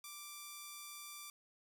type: tone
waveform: 5% pulse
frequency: 1174.7 Hz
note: D6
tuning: in tune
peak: -36 dBFS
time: 0.04-1.3 s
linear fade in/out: 2 ms
effects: none